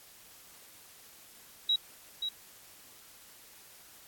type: tone with echo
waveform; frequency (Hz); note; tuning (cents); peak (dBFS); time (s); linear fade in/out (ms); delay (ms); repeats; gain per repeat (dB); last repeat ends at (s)
sine; 3860; B7; -40; -24; 1.69-1.76; 5; 530; 1; -7; 2.29
effects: white hiss -55 dBFS RMS until 4.07 s + AAC 64 kbps